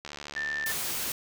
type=click train; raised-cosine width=0.2 ms; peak=-21 dBFS; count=44; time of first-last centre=0.05-0.639 s; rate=73 Hz
type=tone; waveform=sine; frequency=1780 Hz; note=A6; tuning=20 cents sharp; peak=-29 dBFS; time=0.36-0.72 s; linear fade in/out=5 ms
type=noise; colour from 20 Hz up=white; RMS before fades=-32 dBFS; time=0.66-1.12 s; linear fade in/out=2 ms
effects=none